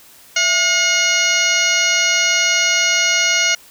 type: harmonic tone with a mistuned harmonic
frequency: 719 Hz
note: F#5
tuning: 50 cents flat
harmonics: 1 / 2 / 3 / 4 / 5 / 6 / 7 / 8 / 9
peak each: -28 / -21 / -18 / -20 / -30 / -23 / -28 / -21 / -22 dBFS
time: 0.36-3.55 s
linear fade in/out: 5 ms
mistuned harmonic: 1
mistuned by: -130 cents
effects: white hiss -45 dBFS RMS until 3.7 s